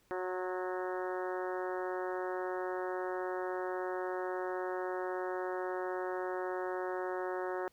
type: harmonic tone with a mistuned harmonic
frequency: 183.7 Hz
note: F#3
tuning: 12 cents flat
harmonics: 2 / 3 / 4 / 5 / 6 / 7 / 8 / 9 / 10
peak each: -37 / -41 / -43 / -45 / -47 / -48 / -49 / -50 / -51 dBFS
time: 0.11-7.68 s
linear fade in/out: 0 ms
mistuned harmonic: 6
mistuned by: -21 cents
effects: pink hiss -70 dBFS RMS until 7.72 s